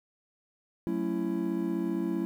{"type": "chord", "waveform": "triangle", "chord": "F# minor seventh", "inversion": "none", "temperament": "just", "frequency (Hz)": [185, 222, 277.5, 333], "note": ["F#3", "A3", "C#4", "E4"], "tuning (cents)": [0, 16, 2, 18], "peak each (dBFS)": [-32, -33, -34, -29], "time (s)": [0.87, 2.25], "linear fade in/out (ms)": 0, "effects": ["10-bit"]}